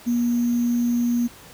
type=tone with sample-and-hold; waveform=sine; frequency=239.3 Hz; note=A#3; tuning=46 cents sharp; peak=-18 dBFS; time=0.06-1.28 s; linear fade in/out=20 ms; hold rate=6300 Hz; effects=pink hiss -45 dBFS RMS until 1.53 s + high-pass 60 Hz 12 dB/octave